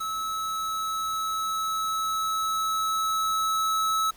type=tone with level ramp; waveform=square; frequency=1299 Hz; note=E6; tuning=26 cents flat; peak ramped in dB=-29 to -23 dBFS; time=0-4.11 s; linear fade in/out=10 ms; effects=pink hiss -53 dBFS RMS until 4.16 s